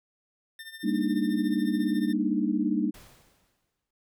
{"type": "tone with tremolo", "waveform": "25% pulse", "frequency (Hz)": 1800, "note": "A6", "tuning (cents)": 39, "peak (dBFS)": -34, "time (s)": [0.59, 2.13], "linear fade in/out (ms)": 2, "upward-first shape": "triangle", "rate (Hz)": 14, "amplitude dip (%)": 80}
{"type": "chord", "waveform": "sine", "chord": "Eb major seventh", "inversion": "first", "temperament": "equal with one note detuned", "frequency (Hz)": [200.3, 233.1, 293.7, 311.1], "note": ["G3", "Bb3", "D4", "Eb4"], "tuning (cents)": [38, 0, 0, 0], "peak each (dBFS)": -29, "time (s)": [0.83, 2.91], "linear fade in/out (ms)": 20}
{"type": "noise with exponential decay", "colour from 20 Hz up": "pink", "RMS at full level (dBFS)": -48, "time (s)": [2.94, 3.91], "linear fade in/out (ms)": 5, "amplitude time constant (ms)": 210}
{"effects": []}